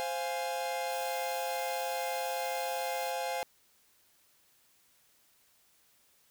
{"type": "chord", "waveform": "45% pulse", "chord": "F minor", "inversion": "second", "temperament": "equal", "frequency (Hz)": [523.3, 698.5, 830.6], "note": ["C5", "F5", "Ab5"], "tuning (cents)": [0, 0, 0], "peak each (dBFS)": -37, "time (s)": [0, 3.43], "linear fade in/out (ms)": 0}
{"type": "noise", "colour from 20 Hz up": "blue", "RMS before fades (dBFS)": -47, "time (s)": [0.87, 3.14], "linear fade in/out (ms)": 50}
{"effects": ["white hiss -67 dBFS RMS until 6.3 s"]}